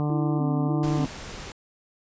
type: harmonic tone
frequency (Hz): 148.5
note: D3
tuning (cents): +20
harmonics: 1 / 2 / 3 / 4 / 5 / 6 / 7 / 8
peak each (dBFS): -24 / -29 / -36 / -38 / -36 / -42 / -40 / -43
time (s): 0-1.05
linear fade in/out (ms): 0
type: tone with vibrato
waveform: sine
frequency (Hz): 293.7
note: D4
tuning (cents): 0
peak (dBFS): -27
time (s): 0.1-1.06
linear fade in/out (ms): 0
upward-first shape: square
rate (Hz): 1.7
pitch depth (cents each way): 180
type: noise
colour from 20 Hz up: pink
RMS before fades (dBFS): -38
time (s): 0.83-1.52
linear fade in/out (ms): 2
effects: resampled to 16000 Hz